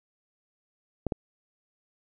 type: clicks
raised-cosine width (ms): 2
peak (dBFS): -14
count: 2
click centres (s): 1.067 / 1.122
effects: none